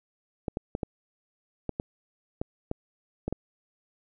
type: clicks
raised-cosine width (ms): 2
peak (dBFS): -16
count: 10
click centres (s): 0.482 / 0.571 / 0.751 / 0.832 / 1.693 / 1.799 / 2.415 / 2.714 / 3.28 / 3.326
effects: none